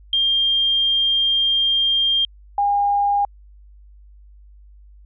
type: tone pair in turn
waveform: sine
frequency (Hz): 3200 / 810.2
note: G7 / G#5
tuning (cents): +35 / -43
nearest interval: 2 octaves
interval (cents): 2378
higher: first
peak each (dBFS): -15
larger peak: neither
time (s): 0.13-2.25 / 2.58-3.25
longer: first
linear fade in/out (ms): 2
effects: added 50 Hz sine -43 dBFS peak until 5.05 s